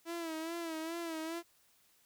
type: tone with vibrato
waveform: sawtooth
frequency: 328.4 Hz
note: E4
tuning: 6 cents flat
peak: -34 dBFS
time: 0.05-1.43 s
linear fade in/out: 50 ms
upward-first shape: sine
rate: 2.4 Hz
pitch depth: 66 cents each way
effects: white hiss -69 dBFS RMS until 2.05 s